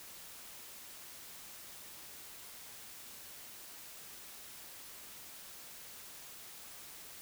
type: silence
effects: white hiss -51 dBFS RMS until 7.21 s